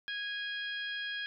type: harmonic tone with a mistuned harmonic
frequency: 826 Hz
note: G#5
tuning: 10 cents flat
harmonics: 2 / 3 / 4 / 5 / 6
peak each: -37 / -46 / -40 / -52 / -53 dBFS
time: 0.08-1.26 s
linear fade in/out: 0 ms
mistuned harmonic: 4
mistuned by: -16 cents
effects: none